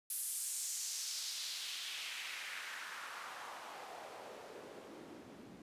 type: noise with band-pass filter sweep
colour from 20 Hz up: white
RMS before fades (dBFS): -45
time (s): 0.1-5.62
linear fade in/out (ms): 2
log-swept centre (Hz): 11000 to 210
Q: 1.8
effects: resampled to 32000 Hz